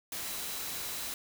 sine tone in noise, 3951 Hz, B7, in tune, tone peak -48 dBFS, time 0.25-1.13 s, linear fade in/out 2 ms, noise white, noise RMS -38 dBFS, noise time 0.12-1.14 s, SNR -13 dB, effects none

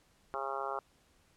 harmonic tone, 136.4 Hz, C#3, 28 cents flat, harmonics 3 / 4 / 5 / 6 / 7 / 8 / 9 / 10, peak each -43 / -43 / -43 / -41 / -45 / -42 / -43 / -43 dBFS, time 0.34-0.79 s, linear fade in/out 0 ms, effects pink hiss -68 dBFS RMS until 1.36 s + low-pass 11000 Hz 12 dB/octave

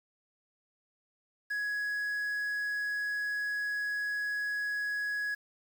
triangle tone with quantisation, 1673 Hz, G#6, 12 cents sharp, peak -29 dBFS, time 1.5-5.35 s, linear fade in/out 10 ms, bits 9, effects none

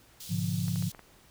pink high-pass noise, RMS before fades -44 dBFS, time 0.2-0.92 s, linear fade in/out 5 ms, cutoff 3400 Hz, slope 24 dB/octave
sine chord, G# diminished seventh, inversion none, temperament equal with one note detuned, 103.83 / 123.47 / 143.81 / 174.61 Hz, G#2 / B2 / D3 / F3, 0 / 0 / -36 / 0 cents, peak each -33 / -37 / -34 / -31 dBFS, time 0.29-0.9 s, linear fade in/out 20 ms
clicks, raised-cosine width 0.5 ms, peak -31 dBFS, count 5, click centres 0.682 / 0.759 / 0.825 / 0.948 / 0.993 s
effects pink hiss -59 dBFS RMS until 1.3 s

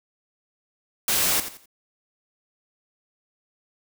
white noise with echo, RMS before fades -22 dBFS, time 1.08-1.4 s, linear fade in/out 2 ms, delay 86 ms, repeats 3, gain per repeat -11 dB, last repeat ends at 1.658 s, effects none

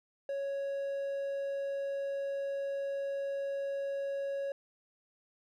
triangle tone, 554.4 Hz, C#5, in tune, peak -31 dBFS, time 0.29-4.52 s, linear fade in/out 2 ms, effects none

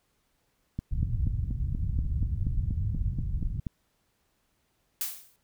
click train, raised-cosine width 5 ms, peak -19 dBFS, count 13, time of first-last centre 0.79-3.668 s, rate 4.17 Hz
white low-pass noise, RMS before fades -29 dBFS, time 0.91-3.6 s, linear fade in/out 5 ms, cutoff 110 Hz, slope 24 dB/octave
blue noise with exponential decay, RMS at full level -28 dBFS, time 5.01-5.36 s, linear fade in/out 1 ms, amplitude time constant 76 ms
effects pink hiss -73 dBFS RMS until 5.43 s

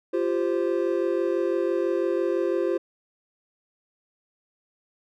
triangle chord, F suspended second, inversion none, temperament equal with one note detuned, 346 / 392 / 523.3 Hz, F4 / G4 / C5, -16 / 0 / 0 cents, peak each -23 / -25 / -26 dBFS, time 0.13-2.78 s, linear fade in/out 10 ms, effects none

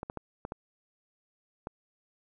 clicks, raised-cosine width 1 ms, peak -22 dBFS, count 6, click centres 0.031 / 0.099 / 0.173 / 0.451 / 0.521 / 1.671 s, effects none

